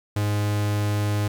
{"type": "tone", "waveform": "45% pulse", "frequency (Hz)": 103.83, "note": "G#2", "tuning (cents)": 0, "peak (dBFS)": -21, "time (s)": [0.16, 1.28], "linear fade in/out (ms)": 5, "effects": ["10-bit"]}